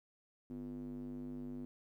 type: tone with band-pass filter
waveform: square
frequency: 49.89 Hz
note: G1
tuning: 31 cents sharp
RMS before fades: -45 dBFS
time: 0.5-1.65 s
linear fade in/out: 0 ms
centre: 270 Hz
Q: 5.1
effects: 13-bit